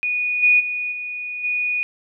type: tone with level steps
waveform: sine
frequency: 2465 Hz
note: D#7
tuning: 17 cents flat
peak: -19 / -11 / -22 / -26 / -19 dBFS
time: 0.03-1.83 s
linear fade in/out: 0 ms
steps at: 0.42 / 0.59 / 0.91 / 1.43 s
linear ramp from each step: 20 ms
effects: none